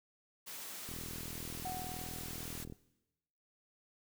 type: high-pass noise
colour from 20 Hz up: white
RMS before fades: -46 dBFS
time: 0.46-2.65 s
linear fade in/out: 20 ms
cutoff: 170 Hz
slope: 12 dB/octave
type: click train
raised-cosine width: 3 ms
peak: -34 dBFS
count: 76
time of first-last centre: 0.89-2.724 s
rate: 40.9 Hz
type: tone with exponential decay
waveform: sine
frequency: 740 Hz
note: F#5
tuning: in tune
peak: -37 dBFS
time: 1.65-2.76 s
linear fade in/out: 5 ms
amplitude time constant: 240 ms
effects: noise-tail reverb RT60 1.0 s tail -20 dB re dry